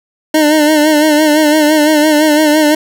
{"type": "tone with vibrato", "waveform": "25% pulse", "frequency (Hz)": 304.3, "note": "D#4", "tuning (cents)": -38, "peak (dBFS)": -3, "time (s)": [0.34, 2.75], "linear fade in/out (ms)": 5, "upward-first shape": "sine", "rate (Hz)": 5.9, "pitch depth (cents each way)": 54, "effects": []}